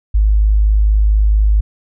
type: tone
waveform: sine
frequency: 52.2 Hz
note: G#1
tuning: 10 cents sharp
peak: -8 dBFS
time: 0.14-1.61 s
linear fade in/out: 10 ms
effects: none